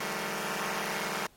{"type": "tone cluster", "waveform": "5% pulse", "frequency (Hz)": [154.5, 179.2, 197, 216.6, 463.4], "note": ["D#3", "F3", "G3", "A3", "A#4"], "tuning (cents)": [-12, 45, 9, -27, -10], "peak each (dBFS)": [-30, -28, -26, -26, -31], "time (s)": [0, 1.27], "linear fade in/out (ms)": 5, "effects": ["pink hiss -62 dBFS RMS until 1.36 s", "AAC 48 kbps"]}